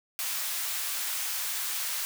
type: high-pass noise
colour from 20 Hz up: white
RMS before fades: -32 dBFS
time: 0.19-2.05 s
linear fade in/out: 0 ms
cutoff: 1000 Hz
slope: 12 dB/octave
effects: none